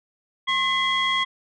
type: tone cluster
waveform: sine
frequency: 1070 / 2026 / 3295 Hz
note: C6 / B6 / G#7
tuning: +38 / +44 / -14 cents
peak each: -23 dBFS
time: 0.47-1.25 s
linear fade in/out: 20 ms
effects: tanh soft clip ceiling -14 dBFS